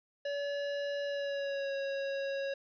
square tone with pitch glide, 570 to 550.6 Hz, C#5 to C#5, +48 to -12 cents, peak -34 dBFS, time 0.25-2.54 s, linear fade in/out 5 ms, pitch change -60 cents, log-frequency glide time 1.05-1.74 s, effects resampled to 11025 Hz + 11-bit

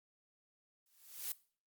blue noise with exponential growth, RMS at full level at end -37 dBFS, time 0.86-1.32 s, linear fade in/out 2 ms, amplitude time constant 100 ms, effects noise-tail reverb RT60 0.4 s tail -19 dB re dry + Opus 48 kbps

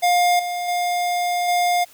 square tone with level steps, 708 Hz, F5, 23 cents sharp, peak -15 / -24 / -20 / -17 dBFS, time 0.02-1.85 s, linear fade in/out 20 ms, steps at 0.39 / 0.68 / 1.48 s, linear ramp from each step 5 ms, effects white hiss -49 dBFS RMS until 1.93 s

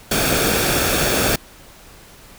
pink noise with comb filter, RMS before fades -18 dBFS, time 0.11-1.36 s, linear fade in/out 5 ms, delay 1 ms, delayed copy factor -0.5, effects pink hiss -44 dBFS RMS until 2.38 s

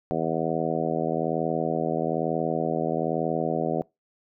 harmonic tone, 81.1 Hz, E2, 28 cents flat, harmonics 2 / 3 / 4 / 5 / 6 / 7 / 8 / 9, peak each -32 / -32 / -32 / -32 / -32 / -32 / -32 / -32 dBFS, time 0.11-3.82 s, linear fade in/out 0 ms, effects noise-tail reverb RT60 0.2 s tail -23 dB re dry

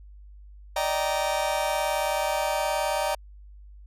40% pulse chord, Eb major seventh, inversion third, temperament just, 583.4 / 622.3 / 777.8 / 933.4 Hz, D5 / Eb5 / G5 / Bb5, -12 / 0 / -14 / +2 cents, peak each -29 dBFS, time 0.76-3.15 s, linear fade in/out 5 ms, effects added 50 Hz sine -44 dBFS peak until 3.86 s + resampled to 32000 Hz

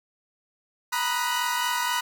sawtooth chord, B major seventh, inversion third, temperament equal with one note detuned, 943.7 / 987.8 / 1244.5 / 1480 Hz, A#5 / B5 / D#6 / F#6, +21 / 0 / 0 / 0 cents, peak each -26 / -24 / -30 / -27 dBFS, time 0.92-2.01 s, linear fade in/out 10 ms, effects 9-bit

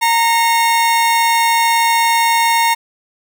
40% pulse tone pair together, 924.4 / 2169 Hz, A#5 / C#7, -15 / -38 cents, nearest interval octave + minor third, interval 1477 cents, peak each -11 / -18 dBFS, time 0.01-2.75 s, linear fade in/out 20 ms, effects none

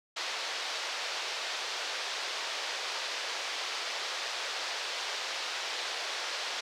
white band-pass noise, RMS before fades -36 dBFS, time 0.16-6.61 s, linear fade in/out 10 ms, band 450 to 5100 Hz, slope 24 dB/octave, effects none

